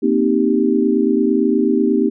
sine chord, C minor seventh, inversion third, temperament equal, 233.1 / 261.6 / 311.1 / 392 Hz, Bb3 / C4 / Eb4 / G4, 0 / 0 / 0 / 0 cents, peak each -18 dBFS, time 0.02-2.1 s, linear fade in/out 20 ms, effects none

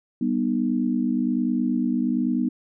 sine chord, G augmented, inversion none, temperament just, 196 / 245 / 306.2 Hz, G3 / B3 / D#4, 0 / -14 / -28 cents, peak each -27 / -22 / -27 dBFS, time 0.21-2.49 s, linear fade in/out 5 ms, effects none

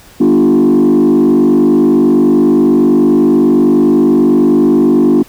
sine tone with frequency modulation, 294.2 Hz, D4, 3 cents sharp, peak -3 dBFS, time 0.2-5.23 s, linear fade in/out 10 ms, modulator 49.3 Hz, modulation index 1.5, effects tanh soft clip ceiling -4 dBFS + pink hiss -40 dBFS RMS until 5.28 s

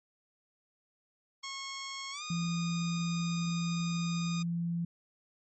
10% pulse tone with pitch glide, 1090 to 1230.6 Hz, C#6 to D#6, -29 to -19 cents, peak -30 dBFS, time 1.43-4.43 s, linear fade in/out 10 ms, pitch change +210 cents, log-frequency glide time 2.11-2.23 s
sine tone, 170.2 Hz, F3, 44 cents flat, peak -30 dBFS, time 2.3-4.85 s, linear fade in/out 5 ms
effects MP3 32 kbps

